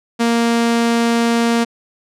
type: tone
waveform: sawtooth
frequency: 233.1 Hz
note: A#3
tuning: in tune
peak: -9 dBFS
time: 0.19-1.65 s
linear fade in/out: 20 ms
effects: low-pass 9000 Hz 12 dB/octave